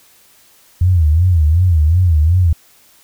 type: tone with vibrato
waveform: sine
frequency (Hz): 83.4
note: E2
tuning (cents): +21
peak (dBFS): -8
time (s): 0.81-2.53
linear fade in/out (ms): 5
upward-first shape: sine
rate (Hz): 2.7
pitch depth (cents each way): 180
effects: white hiss -49 dBFS RMS until 3.03 s